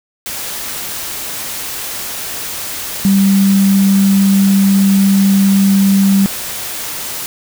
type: tone in noise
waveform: sine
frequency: 196 Hz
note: G3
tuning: in tune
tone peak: -7 dBFS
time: 3.05-6.26 s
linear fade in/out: 0 ms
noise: white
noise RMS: -23 dBFS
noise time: 0.26-7.26 s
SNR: +13 dB
effects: none